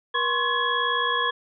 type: tone cluster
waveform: sine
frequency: 480.9 / 1039 / 1098 / 1695 / 3326 Hz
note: B4 / C6 / C#6 / G#6 / G#7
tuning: -46 / -12 / -17 / +35 / +2 cents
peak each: -31 / -27 / -28 / -26 / -28 dBFS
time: 0.14-1.31 s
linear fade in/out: 10 ms
effects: none